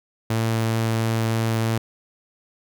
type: tone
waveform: sawtooth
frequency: 112.9 Hz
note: A2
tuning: 45 cents sharp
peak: -16 dBFS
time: 0.3-1.78 s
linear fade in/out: 5 ms
effects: none